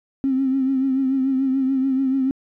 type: tone with vibrato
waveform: triangle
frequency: 265.8 Hz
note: C4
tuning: 27 cents sharp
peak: -13 dBFS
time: 0.24-2.31 s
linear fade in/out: 0 ms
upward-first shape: triangle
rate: 6.9 Hz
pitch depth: 56 cents each way
effects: tanh soft clip ceiling -15 dBFS